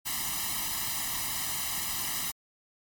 white noise with comb filter, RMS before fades -32 dBFS, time 0.05-2.32 s, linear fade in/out 20 ms, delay 1 ms, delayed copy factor +1, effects MP3 96 kbps

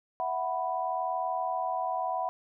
sine chord, E suspended second, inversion none, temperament equal, 659.3 / 740 / 987.8 Hz, E5 / F#5 / B5, 0 / 0 / 0 cents, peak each -35 / -31 / -33 dBFS, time 0.2-2.29 s, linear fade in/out 0 ms, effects none

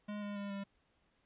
square tone with pitch steps, 207.7 / 204.6 / 201.6 / 198.55 Hz, G#3 / G#3 / G3 / G3, 0 / -26 / +49 / +22 cents, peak -40 dBFS, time 0.08-0.64 s, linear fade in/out 10 ms, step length 140 ms, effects pink hiss -75 dBFS RMS until 1.25 s + resampled to 8000 Hz

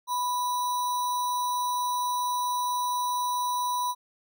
sine tone with sample-and-hold, 987.8 Hz, B5, in tune, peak -25 dBFS, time 0.07-3.95 s, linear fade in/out 50 ms, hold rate 4900 Hz, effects none

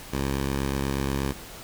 10% pulse tone, 68.3 Hz, C#2, 25 cents flat, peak -17 dBFS, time 0.12-1.33 s, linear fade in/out 20 ms, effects pink hiss -42 dBFS RMS until 1.63 s

